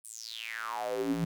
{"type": "tone with high-pass filter sweep", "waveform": "square", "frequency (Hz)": 56.7, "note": "A#1", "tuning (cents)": -47, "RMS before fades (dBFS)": -35, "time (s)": [0.04, 1.25], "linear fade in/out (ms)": 10, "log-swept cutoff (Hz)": [9900, 170], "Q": 7.8, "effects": []}